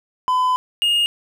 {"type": "tone pair in turn", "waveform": "triangle", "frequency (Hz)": [1010, 2846], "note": ["B5", "F7"], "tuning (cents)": [39, 32], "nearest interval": "octave + tritone", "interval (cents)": 1793, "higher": "second", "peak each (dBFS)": -13, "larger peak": "neither", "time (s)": [[0.28, 0.56], [0.82, 1.06]], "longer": "first", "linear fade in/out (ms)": 0, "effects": []}